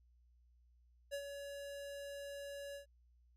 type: tone with ADSR envelope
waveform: square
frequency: 565 Hz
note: C#5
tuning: 33 cents sharp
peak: -39 dBFS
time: 1.11-2.86 s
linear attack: 30 ms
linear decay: 72 ms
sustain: -7 dB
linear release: 110 ms
effects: added 60 Hz sine -66 dBFS peak until 3.36 s + resampled to 32000 Hz